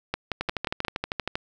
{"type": "two click trains", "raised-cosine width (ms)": 0.3, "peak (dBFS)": [-11, -10], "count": [13, 5], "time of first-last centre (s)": [[0.41, 1.355], [0.14, 0.849]], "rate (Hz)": [12.7, 5.64], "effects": []}